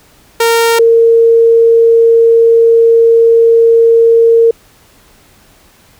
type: tone pair in turn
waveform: sawtooth / sine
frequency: 461.4 / 459.4 Hz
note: A#4 / A#4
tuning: -18 / -25 cents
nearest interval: unison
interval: 7 cents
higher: first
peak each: -3 dBFS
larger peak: neither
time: 0.4-0.79 / 0.79-4.51 s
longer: second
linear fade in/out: 5 ms
effects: pink hiss -45 dBFS RMS until 5.99 s